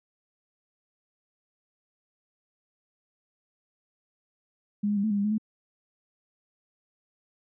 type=tone with pitch steps; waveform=sine; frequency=205.8 / 207.1 / 199.5 / 218.3 / 203.5 / 201 / 210.9 / 216.7 Hz; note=G#3 / G#3 / G3 / A3 / G#3 / G3 / G#3 / A3; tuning=-16 / -5 / +31 / -13 / -35 / +44 / +27 / -26 cents; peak=-23 dBFS; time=4.83-5.382 s; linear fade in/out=10 ms; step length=69 ms; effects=none